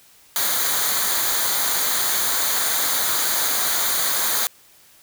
white noise with comb filter, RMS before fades -21 dBFS, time 0.36-4.47 s, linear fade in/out 0 ms, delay 0.37 ms, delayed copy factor -0.65, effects white hiss -52 dBFS RMS until 5.02 s

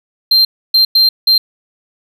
triangle tone bursts at uneven times, 4160 Hz, C8, 11 cents flat, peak -5 dBFS, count 4, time 0.31-0.45 / 0.74-0.85 / 0.95-1.09 / 1.27-1.38 s, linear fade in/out 5 ms, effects none

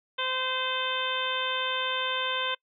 harmonic tone with a mistuned harmonic, 516 Hz, C5, 24 cents flat, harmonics 1 / 2 / 3 / 4 / 5 / 6 / 7, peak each -36 / -33 / -34 / -39 / -36 / -33 / -34 dBFS, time 0.18-2.55 s, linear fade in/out 10 ms, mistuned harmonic 7, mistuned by -18 cents, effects noise-tail reverb RT60 0.1 s tail -25 dB re dry

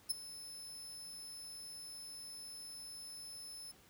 20% pulse tone with ADSR envelope, 5250 Hz, E8, 8 cents flat, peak -25 dBFS, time 0.09-3.72 s, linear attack 18 ms, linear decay 15 ms, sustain -17 dB, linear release 12 ms, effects pink hiss -64 dBFS RMS until 3.89 s + high-pass 60 Hz 12 dB/octave

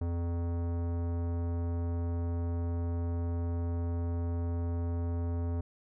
sine tone with tanh clipping, 85.4 Hz, F2, 38 cents flat, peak -32 dBFS, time 0.01-5.61 s, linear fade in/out 5 ms, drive 18 dB, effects none

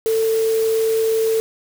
sine tone in noise, 446.2 Hz, A4, 24 cents sharp, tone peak -15 dBFS, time 0.06-1.4 s, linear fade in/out 0 ms, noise white, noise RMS -32 dBFS, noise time 0.06-1.4 s, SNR +14 dB, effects none

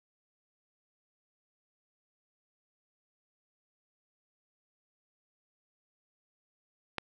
click, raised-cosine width 0.3 ms, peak -16 dBFS, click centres 6.983 s, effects none

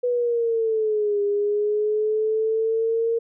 sine linear two-way sweep, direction down then up, 493.9 to 405.6 to 461.7 Hz, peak -19 dBFS, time 0.03-3.19 s, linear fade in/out 10 ms, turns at 1.22 s, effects none

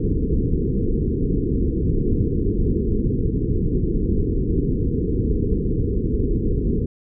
pink low-pass noise, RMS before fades -20 dBFS, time 0-6.86 s, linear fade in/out 5 ms, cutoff 460 Hz, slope 96 dB/octave, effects none

